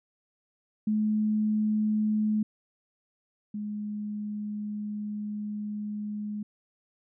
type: tone pair in turn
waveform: sine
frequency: 213.8 / 209.3 Hz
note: A3 / G#3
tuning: -49 / +14 cents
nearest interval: unison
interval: 37 cents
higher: first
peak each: -23 / -31 dBFS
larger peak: first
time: 0.87-2.43 / 3.54-6.43 s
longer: second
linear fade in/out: 5 ms
effects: none